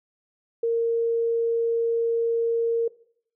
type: tone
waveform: sine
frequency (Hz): 462.1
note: A#4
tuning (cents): -15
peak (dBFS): -20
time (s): 0.63-2.88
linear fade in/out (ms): 5
effects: noise-tail reverb RT60 0.6 s tail -19 dB re dry